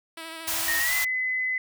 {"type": "tone with vibrato", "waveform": "5% pulse", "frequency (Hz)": 325.5, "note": "E4", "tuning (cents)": -22, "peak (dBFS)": -25, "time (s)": [0.17, 0.8], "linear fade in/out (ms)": 5, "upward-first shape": "sine", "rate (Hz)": 13, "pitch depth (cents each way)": 24}
{"type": "band-stop noise", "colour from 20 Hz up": "white", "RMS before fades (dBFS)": -28, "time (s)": [0.47, 1.05], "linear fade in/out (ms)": 10, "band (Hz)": [120, 630], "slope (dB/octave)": 48}
{"type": "tone with pitch glide", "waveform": "sine", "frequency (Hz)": [1855, 2023], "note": ["A#6", "B6"], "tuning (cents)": [-9, 41], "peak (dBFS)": -24, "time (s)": [0.68, 1.58], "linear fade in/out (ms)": 2, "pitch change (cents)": 150, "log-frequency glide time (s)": [0.79, 0.94]}
{"effects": []}